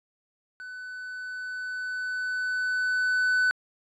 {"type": "tone with level ramp", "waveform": "triangle", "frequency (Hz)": 1500, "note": "F#6", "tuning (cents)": 23, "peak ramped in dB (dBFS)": [-36, -18], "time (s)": [0.6, 3.51], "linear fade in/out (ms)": 0, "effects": ["resampled to 22050 Hz"]}